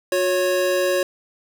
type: tone pair together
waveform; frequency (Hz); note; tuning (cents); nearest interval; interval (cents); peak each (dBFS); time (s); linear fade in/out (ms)
square; 361.6 / 554.4; F#4 / C#5; -40 / 0; perfect fifth; 740; -23 / -20; 0.12-1.03; 2
effects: none